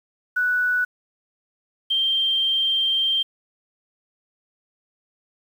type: tone pair in turn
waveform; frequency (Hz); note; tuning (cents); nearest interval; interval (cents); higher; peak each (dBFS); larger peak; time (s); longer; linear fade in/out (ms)
sine; 1480 / 3161; F#6 / G7; 0 / +14; octave + minor second; 1314; second; -18; neither; 0.36-0.85 / 1.9-3.23; second; 10
effects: 8-bit